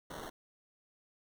violet noise with sample-and-hold, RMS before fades -45 dBFS, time 0.1-0.3 s, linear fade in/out 5 ms, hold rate 2450 Hz, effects none

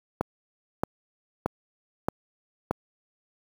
click train, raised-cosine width 1 ms, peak -10 dBFS, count 5, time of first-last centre 0.21-2.71 s, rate 1.6 Hz, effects high-pass 80 Hz 12 dB/octave + 7-bit

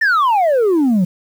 sine exponential sweep, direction down, 1838 to 172 Hz, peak -8 dBFS, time 0.01-1.05 s, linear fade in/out 10 ms, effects tanh soft clip ceiling -10 dBFS + 7-bit

